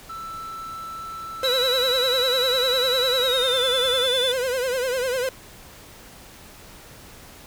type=tone; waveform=triangle; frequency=1326 Hz; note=E6; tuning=10 cents sharp; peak=-30 dBFS; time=0.09-4.06 s; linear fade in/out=10 ms
type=tone with vibrato; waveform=45% pulse; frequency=509 Hz; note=C5; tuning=48 cents flat; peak=-22 dBFS; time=1.43-5.29 s; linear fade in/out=2 ms; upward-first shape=triangle; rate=10 Hz; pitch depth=110 cents each way
type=tone with pitch glide; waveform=triangle; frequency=3921 to 3493 Hz; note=B7 to A7; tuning=-13 to -13 cents; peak=-20 dBFS; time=1.44-4.32 s; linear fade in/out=5 ms; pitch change=-200 cents; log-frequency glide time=3.16-3.65 s
effects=pink hiss -45 dBFS RMS until 7.46 s